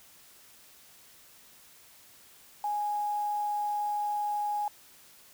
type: tone with quantisation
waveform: sine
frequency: 830.6 Hz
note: G#5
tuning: in tune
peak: -28 dBFS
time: 2.64-4.68 s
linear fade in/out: 2 ms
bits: 8
effects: white hiss -56 dBFS RMS until 5.33 s